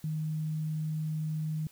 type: tone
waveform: sine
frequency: 155.56 Hz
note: D#3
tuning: in tune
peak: -30 dBFS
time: 0.04-1.67 s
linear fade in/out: 2 ms
effects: white hiss -59 dBFS RMS until 1.71 s